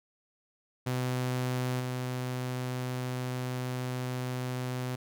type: tone with level steps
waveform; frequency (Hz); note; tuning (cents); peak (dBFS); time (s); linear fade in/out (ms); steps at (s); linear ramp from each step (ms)
sawtooth; 126.5; B2; +42; -25 / -28; 0.86-4.96; 10; 1.79; 20
effects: none